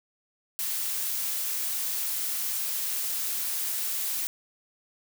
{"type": "noise", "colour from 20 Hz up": "blue", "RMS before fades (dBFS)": -30, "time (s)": [0.59, 4.27], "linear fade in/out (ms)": 0, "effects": []}